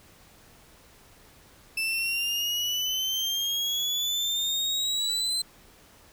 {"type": "exponential sweep", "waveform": "35% pulse", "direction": "up", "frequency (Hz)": [2637, 4100], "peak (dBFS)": -24, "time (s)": [1.77, 5.42], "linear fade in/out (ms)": 5, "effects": ["pink hiss -55 dBFS RMS until 6.12 s"]}